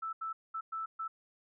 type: tone bursts at uneven times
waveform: sine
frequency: 1318.5 Hz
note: E6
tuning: in tune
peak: -35 dBFS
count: 5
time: 0.02-0.13 / 0.21-0.33 / 0.54-0.61 / 0.72-0.86 / 0.99-1.08 s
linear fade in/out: 10 ms
effects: none